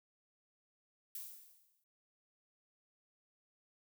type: noise with exponential decay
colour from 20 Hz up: violet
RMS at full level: -43 dBFS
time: 1.15-1.84 s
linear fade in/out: 1 ms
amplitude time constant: 150 ms
effects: none